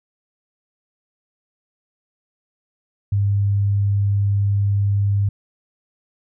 sine tone, 100.6 Hz, G2, 45 cents sharp, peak -15 dBFS, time 3.12-5.29 s, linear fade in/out 5 ms, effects none

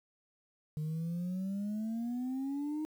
sine exponential sweep, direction up, 150.9 to 312 Hz, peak -31 dBFS, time 0.77-2.85 s, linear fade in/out 0 ms, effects tanh soft clip ceiling -32 dBFS + 10-bit

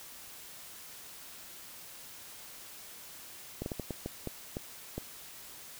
slowing click train, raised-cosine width 2 ms, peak -22 dBFS, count 9, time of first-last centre 3.62-4.98 s, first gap 41 ms, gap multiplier 1.39, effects white hiss -49 dBFS RMS until 5.79 s

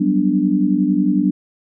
sine chord, G major seventh, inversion third, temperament equal, 185 / 196 / 246.9 / 293.7 Hz, F#3 / G3 / B3 / D4, 0 / 0 / 0 / 0 cents, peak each -20 / -19 / -20 / -17 dBFS, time 0-1.31 s, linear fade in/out 10 ms, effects none

